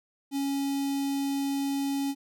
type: tone with notch filter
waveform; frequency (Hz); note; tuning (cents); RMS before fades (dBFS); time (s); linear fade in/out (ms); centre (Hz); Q
square; 277.2; C#4; 0; -29; 0.31-2.15; 50; 1500; 0.74
effects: none